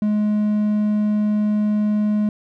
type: tone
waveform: triangle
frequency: 210.4 Hz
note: G#3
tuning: 23 cents sharp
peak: -14 dBFS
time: 0.02-2.29 s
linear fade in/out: 2 ms
effects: none